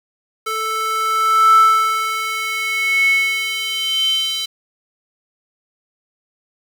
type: tone with high-pass filter sweep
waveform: square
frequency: 440 Hz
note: A4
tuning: in tune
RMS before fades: -17 dBFS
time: 0.46-4.46 s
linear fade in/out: 10 ms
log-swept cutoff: 910 to 3500 Hz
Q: 10
effects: 7-bit